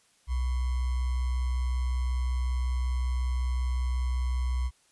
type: tone with sample-and-hold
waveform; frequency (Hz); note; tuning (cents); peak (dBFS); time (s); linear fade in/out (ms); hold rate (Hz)
sine; 62.7; B1; +27; -25; 0.27-4.71; 50; 1050
effects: white hiss -65 dBFS RMS until 4.91 s + resampled to 24000 Hz